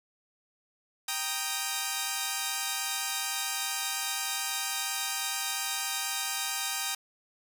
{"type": "chord", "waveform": "5% pulse", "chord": "Eb major", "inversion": "first", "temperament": "equal", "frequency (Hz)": [784, 932.3, 1244.5], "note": ["G5", "Bb5", "Eb6"], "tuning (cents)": [0, 0, 0], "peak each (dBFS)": [-22, -24, -23], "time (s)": [1.08, 6.95], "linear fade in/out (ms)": 5, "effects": []}